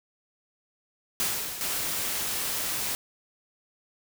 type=noise with exponential decay; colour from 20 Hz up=white; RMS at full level=-26 dBFS; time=1.2-2.58 s; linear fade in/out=0 ms; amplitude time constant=300 ms
type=noise; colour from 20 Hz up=white; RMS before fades=-30 dBFS; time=1.61-2.95 s; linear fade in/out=0 ms
effects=none